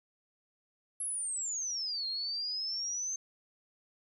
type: exponential two-way sweep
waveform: sine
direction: down then up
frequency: 11170 to 4186 to 6330 Hz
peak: -33 dBFS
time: 1-3.16 s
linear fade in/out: 5 ms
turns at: 2.07 s
effects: 12-bit